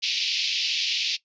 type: band-pass noise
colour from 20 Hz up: pink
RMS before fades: -26 dBFS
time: 0.02-1.17 s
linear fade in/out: 20 ms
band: 2500 to 5400 Hz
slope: 48 dB/octave
effects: noise-tail reverb RT60 0.1 s tail -17 dB re dry + resampled to 16000 Hz